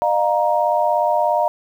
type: tone cluster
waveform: sine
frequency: 607 / 704 / 938 Hz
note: D#5 / F5 / A#5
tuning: -43 / +14 / +11 cents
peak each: -19 dBFS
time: 0.02-1.48 s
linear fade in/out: 0 ms
effects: 8-bit